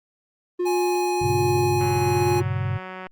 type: tone with tremolo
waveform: triangle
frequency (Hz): 356.3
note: F4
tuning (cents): +35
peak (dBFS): -18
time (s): 0.59-2.42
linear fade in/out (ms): 10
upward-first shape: sine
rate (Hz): 1.3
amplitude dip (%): 30
type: tone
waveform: square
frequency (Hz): 835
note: G#5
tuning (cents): +9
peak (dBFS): -25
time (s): 0.65-2.41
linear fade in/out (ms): 20
type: chord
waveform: sine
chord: G diminished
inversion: none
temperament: equal with one note detuned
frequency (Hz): 98 / 118.78 / 138.59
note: G2 / Bb2 / Db3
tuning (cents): 0 / +33 / 0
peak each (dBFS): -26 / -28 / -27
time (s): 1.21-2.78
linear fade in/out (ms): 10
type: click train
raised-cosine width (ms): 0.5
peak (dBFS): -21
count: 235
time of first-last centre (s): 1.81-3.068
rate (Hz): 186
effects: Opus 32 kbps